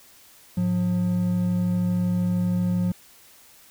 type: tone pair together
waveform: triangle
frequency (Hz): 106 / 178.79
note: G#2 / F3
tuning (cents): +36 / +41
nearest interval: major sixth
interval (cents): 905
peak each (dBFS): -26 / -19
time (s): 0.57-2.92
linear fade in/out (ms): 5
effects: white hiss -52 dBFS RMS until 3.7 s